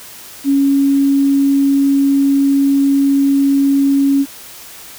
sine tone, 277.2 Hz, C#4, in tune, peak -9 dBFS, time 0.44-4.26 s, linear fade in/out 50 ms, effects white hiss -35 dBFS RMS until 4.98 s

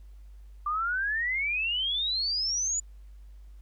sine exponential sweep, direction up, 1174 to 7040 Hz, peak -26 dBFS, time 0.66-2.8 s, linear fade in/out 5 ms, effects added 50 Hz sine -45 dBFS peak until 3.61 s + pink hiss -70 dBFS RMS until 3.61 s

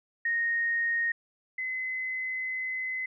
sine tone pair in turn, 1860 / 2037 Hz, A#6 / C7, -4 / -47 cents, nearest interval major second, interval 157 cents, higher second, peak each -25 / -30 dBFS, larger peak first, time 0.25-1.12 / 1.58-3.06 s, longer second, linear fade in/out 5 ms, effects none

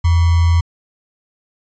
sine tone with sample-and-hold, 84.3 Hz, E2, 39 cents sharp, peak -9 dBFS, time 0.04-0.61 s, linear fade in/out 10 ms, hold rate 1050 Hz, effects resampled to 16000 Hz

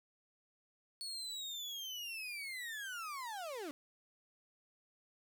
35% pulse linear sweep, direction down, 4421 to 270 Hz, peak -40 dBFS, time 1.01-3.71 s, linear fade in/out 0 ms, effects none

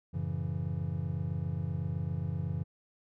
triangle chord, F# minor seventh, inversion none, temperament just, 92.5 / 111 / 138.75 / 166.5 Hz, F#2 / A2 / C#3 / E3, 0 / +16 / +2 / +18 cents, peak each -34 / -39 / -34 / -35 dBFS, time 0.13-2.64 s, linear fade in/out 20 ms, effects none

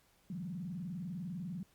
sine tone with vibrato, 174.8 Hz, F3, 2 cents sharp, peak -38 dBFS, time 0.3-1.63 s, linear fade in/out 2 ms, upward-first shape square, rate 20 Hz, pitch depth 200 cents each way, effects pink hiss -69 dBFS RMS until 1.74 s + MP3 96 kbps

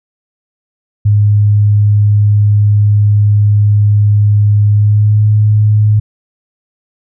sine tone with pitch glide, 103.83 to 106.07 Hz, G#2 to G#2, 0 to +37 cents, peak -5 dBFS, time 1.05-6 s, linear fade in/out 10 ms, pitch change +37 cents, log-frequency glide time 4.7-5.24 s, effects none

